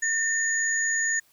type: tone pair together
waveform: sine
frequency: 1811 / 6782 Hz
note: A6 / G#8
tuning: +49 / +35 cents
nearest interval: octave + major seventh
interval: 2286 cents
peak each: -24 / -27 dBFS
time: 0.02-1.2 s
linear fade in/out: 10 ms
effects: white hiss -62 dBFS RMS until 1.32 s